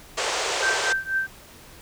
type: band-pass noise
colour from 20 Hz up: pink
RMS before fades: -26 dBFS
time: 0.17-0.93 s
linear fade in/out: 10 ms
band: 390 to 8200 Hz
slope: 48 dB/octave
type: tone with tremolo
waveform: sine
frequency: 1561 Hz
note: G6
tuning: 8 cents flat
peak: -19 dBFS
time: 0.62-1.27 s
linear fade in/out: 10 ms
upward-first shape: triangle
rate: 4.1 Hz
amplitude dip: 95%
effects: pink hiss -47 dBFS RMS until 1.81 s